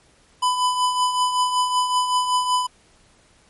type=tone with tremolo; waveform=square; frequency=1000 Hz; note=B5; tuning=21 cents sharp; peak=-16 dBFS; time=0.42-2.67 s; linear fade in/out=10 ms; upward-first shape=triangle; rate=5.3 Hz; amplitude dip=60%; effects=pink hiss -56 dBFS RMS until 3.49 s + MP3 48 kbps